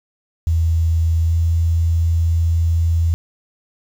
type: tone with pitch glide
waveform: sine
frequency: 82.1 to 83.2 Hz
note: E2 to E2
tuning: -6 to +17 cents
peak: -13 dBFS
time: 0.47-3.14 s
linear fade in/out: 0 ms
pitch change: +23 cents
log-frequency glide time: 1.26-1.33 s
effects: 7-bit